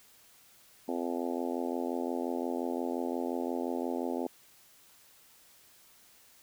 harmonic tone, 85.7 Hz, F2, 32 cents flat, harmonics 3 / 4 / 5 / 6 / 7 / 8 / 9 / 10, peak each -35 / -37 / -39 / -41 / -42 / -43 / -44 / -45 dBFS, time 0.88-4.27 s, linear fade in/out 5 ms, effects white hiss -60 dBFS RMS until 6.42 s

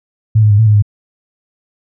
sine tone with pitch steps, 109.3 / 106.2 / 102.4 / 111.5 / 105.7 / 103.5 Hz, A2 / G#2 / G#2 / A2 / G#2 / G#2, -11 / +39 / -24 / +23 / +31 / -5 cents, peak -5 dBFS, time 0.35-0.824 s, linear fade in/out 10 ms, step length 79 ms, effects none

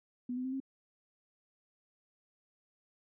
sine tone with pitch steps, 246.9 / 253.7 / 260.7 / 267.9 Hz, B3 / B3 / C4 / C4, 0 / +47 / -6 / +41 cents, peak -34 dBFS, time 0.29-0.602 s, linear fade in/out 5 ms, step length 78 ms, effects none

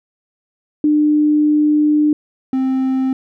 sine / triangle tone pair in turn, 300 / 262.6 Hz, D4 / C4, +37 / +6 cents, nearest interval major second, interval 231 cents, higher first, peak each -10 / -12 dBFS, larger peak first, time 0.84-2.13 / 2.53-3.13 s, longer first, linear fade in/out 2 ms, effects none

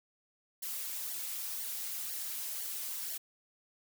blue noise with flanger, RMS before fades -39 dBFS, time 0.62-3.18 s, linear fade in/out 10 ms, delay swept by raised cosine 0.78 to 6.28 ms, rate 2 Hz, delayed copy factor -0.95, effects none

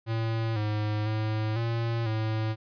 square tone with pitch steps, 113.1 / 106.1 / 108.5 / 115.8 / 109.7 Hz, A2 / G#2 / A2 / A#2 / A2, +48 / +38 / -24 / -11 / -5 cents, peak -27 dBFS, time 0.06-2.56 s, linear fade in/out 50 ms, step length 500 ms, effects resampled to 11025 Hz

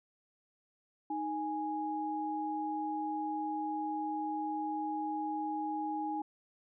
sine tone pair together, 310.5 / 829 Hz, D#4 / G#5, -3 / -3 cents, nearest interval octave + perfect fourth, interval 1700 cents, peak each -37 / -35 dBFS, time 1.1-6.22 s, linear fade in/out 5 ms, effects none

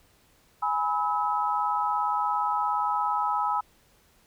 sine chord, E major, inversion first, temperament equal with one note detuned, 830.6 / 987.8 / 1289.1 Hz, G#5 / B5 / E6, 0 / 0 / -39 cents, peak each -28 dBFS, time 0.62-3.61 s, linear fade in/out 10 ms, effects pink hiss -62 dBFS RMS until 4.26 s

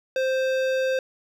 sine tone with hard clipping, 523.3 Hz, C5, in tune, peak -23 dBFS, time 0.16-0.99 s, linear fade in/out 2 ms, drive 15 dB, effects none

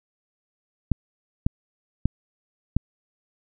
clicks, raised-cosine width 5 ms, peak -7 dBFS, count 4, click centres 0.917 / 1.465 / 2.056 / 2.766 s, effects none

